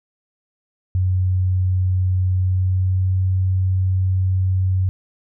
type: tone with pitch glide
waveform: sine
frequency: 92.4 to 93.53 Hz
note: F#2 to F#2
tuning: -2 to +19 cents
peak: -15 dBFS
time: 0.95-4.89 s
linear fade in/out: 0 ms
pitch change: +21 cents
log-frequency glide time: 2.34-3.15 s
effects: none